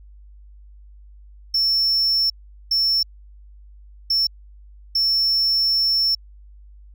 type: tone bursts at uneven times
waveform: triangle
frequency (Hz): 5400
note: E8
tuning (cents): +41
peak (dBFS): -15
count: 4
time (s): 1.54-2.3 / 2.71-3.03 / 4.1-4.27 / 4.95-6.15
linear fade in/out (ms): 5
effects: added 50 Hz sine -42 dBFS peak until 6.94 s